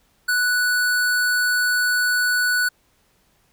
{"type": "tone", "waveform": "square", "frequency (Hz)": 1480, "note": "F#6", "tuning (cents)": 0, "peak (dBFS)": -18, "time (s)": [0.28, 2.69], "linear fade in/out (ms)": 10, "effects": ["pink hiss -62 dBFS RMS until 3.52 s"]}